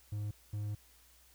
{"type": "tone bursts at uneven times", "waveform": "triangle", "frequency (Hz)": 104.5, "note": "G#2", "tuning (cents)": 11, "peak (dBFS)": -33, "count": 2, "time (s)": [[0.12, 0.31], [0.53, 0.75]], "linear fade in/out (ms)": 5, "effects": ["added 60 Hz sine -66 dBFS peak until 1.34 s", "white hiss -64 dBFS RMS until 1.34 s"]}